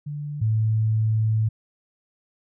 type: tone pair in turn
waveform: sine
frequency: 146.83 / 109.78 Hz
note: D3 / A2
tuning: 0 / -3 cents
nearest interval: perfect fourth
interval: 503 cents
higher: first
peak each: -28 / -18 dBFS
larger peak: second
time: 0.06-0.41 / 0.41-1.49 s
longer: second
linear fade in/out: 10 ms
effects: none